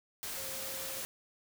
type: tone in noise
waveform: sine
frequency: 534 Hz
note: C5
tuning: 35 cents sharp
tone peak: -48 dBFS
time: 0.37-1.01 s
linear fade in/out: 0 ms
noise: white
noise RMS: -40 dBFS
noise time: 0.23-1.05 s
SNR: -11 dB
effects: none